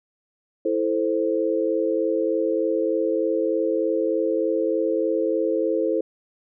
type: chord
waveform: sine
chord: A minor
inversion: second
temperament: equal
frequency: 329.6 / 440 / 523.3 Hz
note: E4 / A4 / C5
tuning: 0 / 0 / 0 cents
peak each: -24 dBFS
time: 0.65-6.01 s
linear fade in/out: 5 ms
effects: none